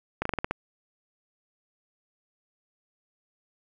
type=slowing click train; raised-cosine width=0.5 ms; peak=-12 dBFS; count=7; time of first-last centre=0.22-0.51 s; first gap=34 ms; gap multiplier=1.14; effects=none